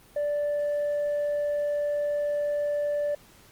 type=tone with tanh clipping; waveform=sine; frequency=585 Hz; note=D5; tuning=7 cents flat; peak=-25 dBFS; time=0.16-3.15 s; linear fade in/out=5 ms; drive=1 dB; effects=pink hiss -55 dBFS RMS until 3.51 s + Opus 32 kbps